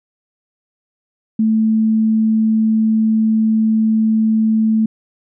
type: tone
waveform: sine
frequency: 220 Hz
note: A3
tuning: in tune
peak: -11 dBFS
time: 1.39-4.86 s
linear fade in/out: 5 ms
effects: none